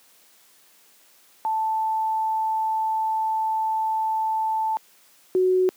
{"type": "tone pair in turn", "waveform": "sine", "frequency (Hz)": [880, 370], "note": ["A5", "F#4"], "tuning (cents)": [0, 0], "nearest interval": "octave + minor third", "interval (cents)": 1500, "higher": "first", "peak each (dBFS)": [-21, -16], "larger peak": "second", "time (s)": [[1.45, 4.77], [5.35, 5.69]], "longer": "first", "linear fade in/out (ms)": 0, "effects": ["white hiss -56 dBFS RMS until 5.76 s", "high-pass 200 Hz 12 dB/octave"]}